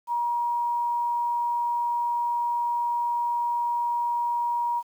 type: tone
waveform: sine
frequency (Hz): 952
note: A#5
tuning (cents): +36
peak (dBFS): -23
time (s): 0.07-4.83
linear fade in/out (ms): 50
effects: 9-bit